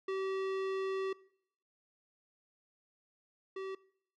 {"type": "tone pair in turn", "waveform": "square", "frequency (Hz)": [383.9, 383.9], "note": ["G4", "G4"], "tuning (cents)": [-36, -36], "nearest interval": "unison", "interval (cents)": 0, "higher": "neither", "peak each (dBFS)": [-34, -39], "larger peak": "first", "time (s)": [[0.08, 1.13], [3.56, 3.75]], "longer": "first", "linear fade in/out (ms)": 5, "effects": ["noise-tail reverb RT60 0.7 s tail -22 dB re dry", "low-pass 3000 Hz 12 dB/octave"]}